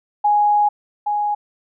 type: tone pair in turn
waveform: sine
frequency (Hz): 830.6 / 830.6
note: G#5 / G#5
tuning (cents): 0 / 0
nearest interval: unison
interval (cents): 0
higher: neither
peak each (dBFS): -12 / -17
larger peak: first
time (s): 0.24-0.69 / 1.06-1.35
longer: first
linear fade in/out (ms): 10
effects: none